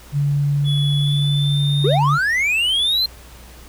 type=tone; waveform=sine; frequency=143.3 Hz; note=D3; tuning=42 cents flat; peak=-15 dBFS; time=0.12-2.19 s; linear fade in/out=50 ms
type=tone with pitch glide; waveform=triangle; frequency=3410 to 3676 Hz; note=G#7 to A#7; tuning=+45 to -25 cents; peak=-22 dBFS; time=0.64-1.99 s; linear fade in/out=50 ms; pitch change=+130 cents; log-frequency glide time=0.98-1.86 s
type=linear sweep; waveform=triangle; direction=up; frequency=345.8 to 4193 Hz; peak=-14 dBFS; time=1.84-3.06 s; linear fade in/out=5 ms
effects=added 60 Hz sine -41 dBFS peak until 3.68 s + pink hiss -44 dBFS RMS until 3.68 s